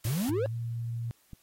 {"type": "noise", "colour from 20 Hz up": "white", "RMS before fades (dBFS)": -40, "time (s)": [0.04, 0.3], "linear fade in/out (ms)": 5}
{"type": "exponential sweep", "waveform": "triangle", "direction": "up", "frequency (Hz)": [103.7, 572], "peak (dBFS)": -25, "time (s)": [0.05, 0.46], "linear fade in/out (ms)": 0}
{"type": "tone with pitch glide", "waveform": "sine", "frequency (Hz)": [107.2, 116.9], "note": ["A2", "A#2"], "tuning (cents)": [-45, 5], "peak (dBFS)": -31, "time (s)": [0.29, 1.11], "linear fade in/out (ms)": 0, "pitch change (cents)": 150, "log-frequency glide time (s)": [0.45, 0.54]}
{"type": "click", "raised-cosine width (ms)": 5, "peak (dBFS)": -31, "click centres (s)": 1.333}
{"effects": ["white hiss -66 dBFS RMS until 1.42 s", "AAC 48 kbps"]}